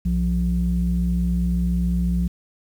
sine tone pair together, 61.9 / 176.3 Hz, B1 / F3, +5 / +17 cents, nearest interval octave + tritone, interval 1812 cents, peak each -20 dBFS, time 0.05-2.28 s, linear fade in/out 10 ms, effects tanh soft clip ceiling -12 dBFS + 8-bit

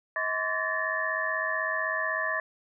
sine tone cluster, 638 / 1035 / 1142 / 1733 / 1829 Hz, D#5 / C6 / D6 / A6 / A#6, +43 / -19 / -49 / -27 / -33 cents, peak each -34 / -36 / -35 / -30 / -33 dBFS, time 0.16-2.4 s, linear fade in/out 2 ms, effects none

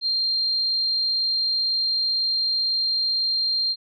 sine tone, 4186 Hz, C8, in tune, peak -20 dBFS, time 0.01-3.76 s, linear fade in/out 50 ms, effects none

